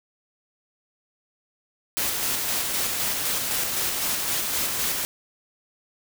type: noise with tremolo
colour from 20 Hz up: white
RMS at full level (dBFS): -25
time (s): 1.97-5.05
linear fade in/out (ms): 0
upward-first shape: square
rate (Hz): 3.9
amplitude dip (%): 25
effects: none